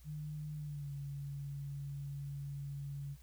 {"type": "tone with pitch glide", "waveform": "sine", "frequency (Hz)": [150.9, 140.79], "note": ["D3", "C#3"], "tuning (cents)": [47, 27], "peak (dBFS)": -40, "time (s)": [0.04, 3.17], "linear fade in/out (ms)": 50, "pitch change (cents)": -120, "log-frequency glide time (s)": [0.57, 0.92], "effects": ["added 60 Hz sine -56 dBFS peak until 3.22 s", "white hiss -67 dBFS RMS until 3.22 s"]}